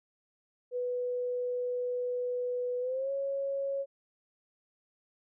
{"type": "tone with pitch glide", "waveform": "sine", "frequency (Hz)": [493.9, 551.2], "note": ["B4", "C#5"], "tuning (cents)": [0, -10], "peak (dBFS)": -30, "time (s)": [0.71, 3.86], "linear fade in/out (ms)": 50, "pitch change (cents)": 190, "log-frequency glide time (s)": [2.8, 3.11], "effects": []}